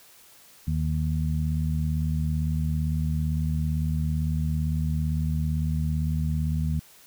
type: harmonic tone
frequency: 77.78 Hz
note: D#2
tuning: in tune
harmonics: 1 / 2 / 3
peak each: -26 / -26 / -34 dBFS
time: 0.67-6.8 s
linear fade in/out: 10 ms
effects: white hiss -53 dBFS RMS until 7.06 s